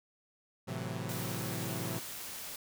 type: chord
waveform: sawtooth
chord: F# half-diminished seventh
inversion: first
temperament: equal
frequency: 110 / 130.81 / 164.81 / 185 Hz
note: A2 / C3 / E3 / F#3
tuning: 0 / 0 / 0 / 0 cents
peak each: -37 / -37 / -38 / -39 dBFS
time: 0.67-2 s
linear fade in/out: 20 ms
type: noise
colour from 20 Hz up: white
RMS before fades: -43 dBFS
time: 1.09-2.56 s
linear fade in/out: 2 ms
effects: none